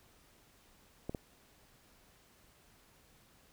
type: clicks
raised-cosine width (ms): 2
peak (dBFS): -24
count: 2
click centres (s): 1.095 / 1.148
effects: pink hiss -65 dBFS RMS until 3.52 s